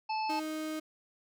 harmonic tone, 872 Hz, A5, 16 cents flat, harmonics 1 / 3 / 5 / 6, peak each -31 / -41 / -45 / -47 dBFS, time 0.09-0.4 s, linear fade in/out 10 ms
35% pulse tone, 311.7 Hz, D#4, 3 cents sharp, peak -33 dBFS, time 0.29-0.8 s, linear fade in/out 10 ms
effects none

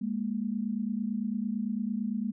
sine tone pair together, 205.7 / 234.6 Hz, G#3 / A#3, -16 / +11 cents, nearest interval major second, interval 227 cents, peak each -31 / -32 dBFS, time 0.01-2.32 s, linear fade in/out 10 ms, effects none

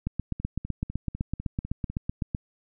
two click trains, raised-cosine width 5 ms, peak -15 / -22 dBFS, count 19 / 7, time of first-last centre 0.07-2.348 / 0.4-1.9 s, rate 7.9 / 4 Hz, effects none

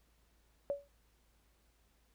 sine tone with exponential decay, 567 Hz, C#5, 39 cents sharp, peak -29 dBFS, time 0.7-0.88 s, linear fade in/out 0 ms, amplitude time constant 37 ms, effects added 55 Hz sine -70 dBFS peak until 2.14 s + pink hiss -74 dBFS RMS until 2.14 s

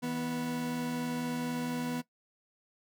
40% pulse tone pair together, 161.9 / 246.1 Hz, E3 / B3, -31 / -6 cents, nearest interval perfect fifth, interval 725 cents, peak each -39 / -32 dBFS, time 0.02-2.02 s, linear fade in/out 20 ms, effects noise-tail reverb RT60 0.1 s tail -17 dB re dry

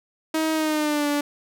sawtooth tone with pitch glide, 316.8 to 290.5 Hz, D#4 to D4, +31 to -19 cents, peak -17 dBFS, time 0.34-1.21 s, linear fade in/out 5 ms, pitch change -150 cents, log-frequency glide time 0.53-1.08 s, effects none

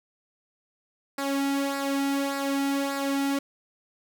sawtooth tone with flanger, 277.2 Hz, C#4, in tune, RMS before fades -27 dBFS, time 1.18-3.39 s, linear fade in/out 5 ms, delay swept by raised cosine 0.31 to 1.91 ms, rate 1.7 Hz, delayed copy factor -0.6, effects none

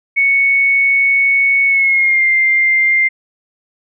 sine tone with pitch glide, 2217 to 2099 Hz, C#7 to C7, 0 to +5 cents, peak -9 dBFS, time 0.16-3.09 s, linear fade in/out 20 ms, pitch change -95 cents, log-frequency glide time 1.66-2.26 s, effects none

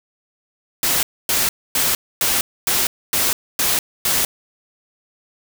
white noise bursts, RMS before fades -18 dBFS, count 8, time 0.83-4.25 s, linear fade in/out 2 ms, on 200 ms, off 260 ms, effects none

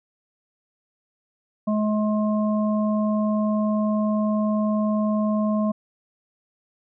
harmonic tone, 212.5 Hz, G#3, 40 cents sharp, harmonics 1 / 3 / 5, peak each -20 / -27 / -32 dBFS, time 1.67-5.72 s, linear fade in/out 10 ms, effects none

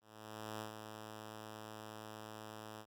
5% pulse tone with ADSR envelope, 108.4 Hz, A2, 25 cents flat, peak -31 dBFS, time 0.01-2.86 s, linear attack 590 ms, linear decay 110 ms, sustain -6 dB, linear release 62 ms, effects none

